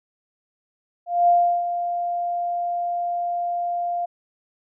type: tone with ADSR envelope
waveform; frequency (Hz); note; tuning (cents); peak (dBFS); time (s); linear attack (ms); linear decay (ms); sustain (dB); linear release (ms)
sine; 698.5; F5; 0; -12; 1.06-4.06; 220; 350; -10; 13
effects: none